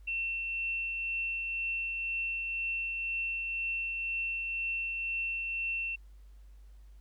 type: tone with tremolo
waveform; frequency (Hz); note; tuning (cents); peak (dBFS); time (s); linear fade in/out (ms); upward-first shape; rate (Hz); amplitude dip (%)
sine; 2700; E7; +41; -30; 0.07-5.96; 10; triangle; 2; 30
effects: added 50 Hz sine -50 dBFS peak until 7 s + pink hiss -72 dBFS RMS until 7 s